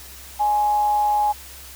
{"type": "tone with amplitude modulation", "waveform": "sine", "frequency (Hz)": 834, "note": "G#5", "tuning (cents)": 7, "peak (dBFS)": -15, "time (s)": [0.39, 1.33], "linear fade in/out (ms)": 20, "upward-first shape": "sine", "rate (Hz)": 237, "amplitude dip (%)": 25, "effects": ["added 66 Hz sine -44 dBFS peak until 1.75 s", "white hiss -41 dBFS RMS until 1.75 s"]}